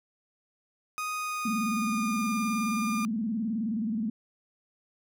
30% pulse tone with pitch glide, 1244.5 to 1206.3 Hz, D#6 to D6, 0 to +46 cents, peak -28 dBFS, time 0.98-3.05 s, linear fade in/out 0 ms, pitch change -54 cents, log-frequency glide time 1.15-2.39 s
sine tone with vibrato, 220 Hz, A3, in tune, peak -27 dBFS, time 1.45-4.1 s, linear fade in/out 5 ms, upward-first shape square, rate 19 Hz, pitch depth 110 cents each way
effects none

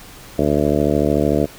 harmonic tone, 73.42 Hz, D2, in tune, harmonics 1 / 2 / 3 / 4 / 5 / 6 / 7 / 8 / 9, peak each -25 / -23 / -22 / -20 / -23 / -22 / -24 / -24 / -25 dBFS, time 0.38-1.46 s, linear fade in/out 10 ms, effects pink hiss -40 dBFS RMS until 1.58 s

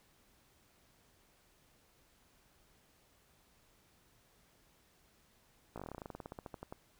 slowing click train, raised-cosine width 1 ms, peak -30 dBFS, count 22, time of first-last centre 5.76-6.725 s, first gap 17 ms, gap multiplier 1.09, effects pink hiss -69 dBFS RMS until 6.99 s

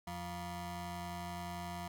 25% pulse ring-modulated tone, 261.6 Hz, C4, in tune, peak -34 dBFS, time 0.07-1.88 s, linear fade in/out 5 ms, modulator 438 Hz, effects none

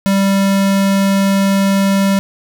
square tone, 196 Hz, G3, in tune, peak -11 dBFS, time 0.06-2.19 s, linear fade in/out 0 ms, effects none

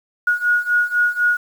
sine beating tone pair, 1446 / 1450 Hz, F#6 / F#6, -40 / -35 cents, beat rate 4 Hz, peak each -19 / -17 dBFS, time 0.27-1.37 s, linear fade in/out 5 ms, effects 7-bit

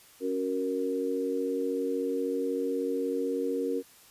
sine chord, F# major, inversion second, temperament equal, 277.2 / 370 / 466.2 Hz, C#4 / F#4 / A#4, 0 / 0 / 0 cents, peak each -32 / -34 / -30 dBFS, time 0.2-3.83 s, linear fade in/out 50 ms, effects white hiss -56 dBFS RMS until 4.1 s + resampled to 32000 Hz

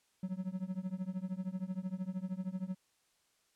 triangle tone with tremolo, 186.2 Hz, F#3, 11 cents sharp, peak -30 dBFS, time 0.23-2.75 s, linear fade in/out 2 ms, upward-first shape triangle, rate 13 Hz, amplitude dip 100%, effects white hiss -74 dBFS RMS until 3.55 s + low-pass 10000 Hz 12 dB/octave

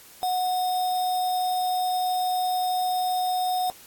sine tone with sample-and-hold, 733 Hz, F#5, 16 cents flat, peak -22 dBFS, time 0.23-3.7 s, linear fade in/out 0 ms, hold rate 4410 Hz, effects white hiss -49 dBFS RMS until 3.86 s + AAC 64 kbps

